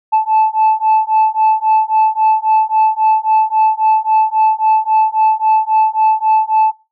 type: beating tone pair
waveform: sine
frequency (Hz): 871 / 874.7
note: A5 / A5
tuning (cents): -18 / -10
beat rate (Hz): 3.7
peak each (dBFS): -11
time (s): 0.12-6.72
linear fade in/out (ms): 20
effects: noise-tail reverb RT60 0.3 s tail -22 dB re dry + tanh soft clip ceiling -5 dBFS